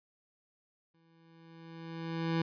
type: tone with exponential growth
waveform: 25% pulse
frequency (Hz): 164.81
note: E3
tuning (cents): 0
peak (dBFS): -24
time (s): 0.94-2.42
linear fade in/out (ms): 5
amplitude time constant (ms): 320
effects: resampled to 11025 Hz